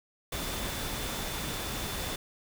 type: tone in noise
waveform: sine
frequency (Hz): 3518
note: A7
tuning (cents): -1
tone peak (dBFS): -44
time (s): 0.32-2.16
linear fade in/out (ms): 5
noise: pink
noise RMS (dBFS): -35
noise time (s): 0.32-2.16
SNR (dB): -12
effects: none